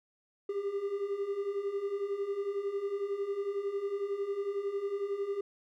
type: beating tone pair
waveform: triangle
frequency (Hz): 392 / 403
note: G4 / G4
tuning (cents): 0 / +48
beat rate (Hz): 11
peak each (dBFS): -36 / -31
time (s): 0.49-5.41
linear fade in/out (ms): 5
effects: none